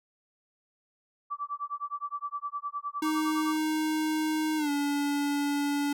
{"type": "tone with tremolo", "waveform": "sine", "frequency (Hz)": 1159, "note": "D6", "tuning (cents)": -23, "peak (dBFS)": -29, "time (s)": [1.3, 3.57], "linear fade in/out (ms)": 20, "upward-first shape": "sine", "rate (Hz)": 9.7, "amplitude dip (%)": 100}
{"type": "tone with pitch glide", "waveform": "square", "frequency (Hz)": [311.1, 286.9], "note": ["D#4", "D4"], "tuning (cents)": [0, -40], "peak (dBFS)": -27, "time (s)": [3.02, 5.93], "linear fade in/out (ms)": 5, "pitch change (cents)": -140, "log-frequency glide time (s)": [4.57, 4.7]}
{"effects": []}